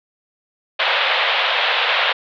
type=band-pass noise; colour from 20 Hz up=white; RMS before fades=-18 dBFS; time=0.79-2.13 s; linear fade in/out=10 ms; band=490 to 3700 Hz; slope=48 dB/octave; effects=none